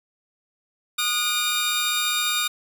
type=tone cluster; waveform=sawtooth; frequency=1229 / 1447 / 2383 / 3697 Hz; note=D#6 / F#6 / D7 / A#7; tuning=-22 / -39 / +25 / -15 cents; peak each=-25 / -27 / -25 / -21 dBFS; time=0.98-2.48 s; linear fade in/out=10 ms; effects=none